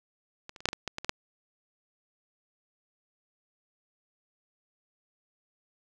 clicks, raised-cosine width 0.2 ms, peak -24 / -29 / -29 / -8 / -9 / -17 / -15 / -17 / -20 / -8 dBFS, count 10, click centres 0.494 / 0.562 / 0.605 / 0.656 / 0.688 / 0.731 / 0.877 / 0.984 / 1.046 / 1.094 s, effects none

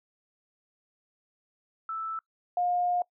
sine tone pair in turn, 1318.5 / 711.9 Hz, E6 / F5, 0 / +33 cents, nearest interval major seventh, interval 1067 cents, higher first, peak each -31 / -24 dBFS, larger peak second, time 1.89-2.19 / 2.57-3.02 s, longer second, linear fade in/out 2 ms, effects noise-tail reverb RT60 0.1 s tail -23 dB re dry

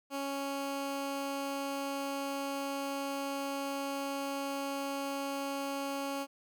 15% pulse tone, 277.2 Hz, C#4, in tune, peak -28 dBFS, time 0.1-6.27 s, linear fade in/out 50 ms, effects none

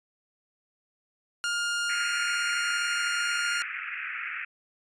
sawtooth tone, 1412 Hz, F6, 19 cents sharp, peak -23 dBFS, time 1.44-3.62 s, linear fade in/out 0 ms
white band-pass noise, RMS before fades -35 dBFS, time 1.89-4.45 s, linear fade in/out 5 ms, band 1300 to 2600 Hz, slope 96 dB/octave
effects resampled to 22050 Hz

